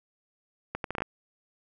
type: accelerating click train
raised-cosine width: 0.5 ms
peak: -16 dBFS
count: 7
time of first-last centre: 0.75-1.021 s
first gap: 92 ms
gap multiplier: 0.7
effects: none